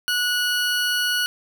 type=tone; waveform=20% pulse; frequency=1465 Hz; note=F#6; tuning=18 cents flat; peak=-15 dBFS; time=0.08-1.26 s; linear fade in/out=0 ms; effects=none